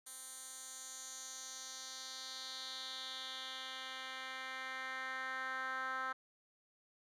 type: tone with band-pass filter sweep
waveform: 10% pulse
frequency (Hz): 261.3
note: C4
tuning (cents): -2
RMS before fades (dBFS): -45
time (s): 0.06-6.13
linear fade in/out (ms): 10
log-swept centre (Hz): 9400 to 1400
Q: 2.7
effects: none